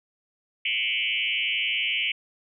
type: tone with frequency modulation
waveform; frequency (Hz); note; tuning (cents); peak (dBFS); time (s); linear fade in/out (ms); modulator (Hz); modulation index
sine; 2635; E7; -1; -23; 0.65-2.12; 5; 111; 4.3
effects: none